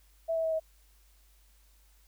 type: tone with pitch steps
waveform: sine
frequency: 657 / 650.6 / 644.2 / 637.9 Hz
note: E5 / E5 / E5 / D#5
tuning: -6 / -23 / -40 / +43 cents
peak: -27 dBFS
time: 0.28-0.6 s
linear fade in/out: 20 ms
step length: 80 ms
effects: added 50 Hz sine -60 dBFS peak until 2.07 s + white hiss -67 dBFS RMS until 2.07 s